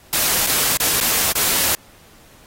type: noise with dropouts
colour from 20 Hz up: white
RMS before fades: -18 dBFS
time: 0.13-1.75 s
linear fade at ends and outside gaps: 1 ms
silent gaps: 0.463-0.471 / 0.771-0.801 / 1.002-1.01 / 1.321-1.354 s
effects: pink hiss -49 dBFS RMS until 2.46 s + AAC 48 kbps